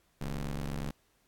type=ring-modulated tone; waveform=25% pulse; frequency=69.3 Hz; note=C#2; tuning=in tune; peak=-27 dBFS; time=0.21-0.91 s; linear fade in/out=5 ms; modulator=80 Hz; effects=pink hiss -71 dBFS RMS until 1.27 s + AAC 64 kbps

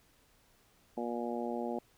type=harmonic tone; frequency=119.1 Hz; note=A#2; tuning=38 cents sharp; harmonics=2 / 3 / 4 / 5 / 6 / 7; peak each=-38 / -40 / -41 / -42 / -43 / -43 dBFS; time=0.97-1.79 s; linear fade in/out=5 ms; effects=pink hiss -67 dBFS RMS until 1.97 s

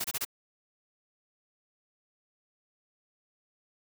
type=noise bursts; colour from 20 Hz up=white; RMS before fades=-32 dBFS; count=4; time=0-0.251 s; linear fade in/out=10 ms; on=44 ms; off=25 ms; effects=none

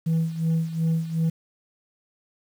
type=tone with tremolo; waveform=sine; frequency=163 Hz; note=E3; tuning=19 cents flat; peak=-16 dBFS; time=0.06-1.3 s; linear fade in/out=10 ms; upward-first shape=sine; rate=2.7 Hz; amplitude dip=80%; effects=tanh soft clip ceiling -18 dBFS + 8-bit

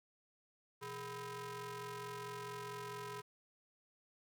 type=ring-modulated tone; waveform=sawtooth; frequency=290.9 Hz; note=D4; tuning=16 cents flat; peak=-37 dBFS; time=0.81-3.22 s; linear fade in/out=20 ms; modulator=705 Hz; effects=none

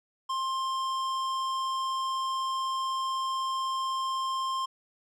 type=tone with hard clipping; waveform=triangle; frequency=1056 Hz; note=C6; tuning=16 cents sharp; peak=-30 dBFS; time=0.29-4.66 s; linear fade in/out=10 ms; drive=16 dB; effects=none

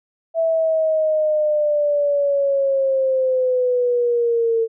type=linear sweep; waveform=sine; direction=down; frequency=659.3 to 450.2 Hz; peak=-15 dBFS; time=0.34-4.68 s; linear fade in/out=50 ms; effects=none

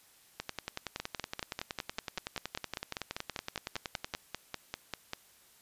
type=two click trains; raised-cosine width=0.2 ms; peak=-18 / -18 dBFS; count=41 / 22; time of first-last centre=0.4-4.138 / 1-5.134 s; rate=10.7 / 5.08 Hz; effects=white hiss -62 dBFS RMS until 5.61 s + resampled to 32000 Hz

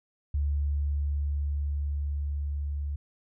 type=tone with level ramp; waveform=sine; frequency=72.1 Hz; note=D2; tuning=31 cents flat; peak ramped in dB=-24 to -29 dBFS; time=0.34-2.96 s; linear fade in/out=5 ms; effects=none

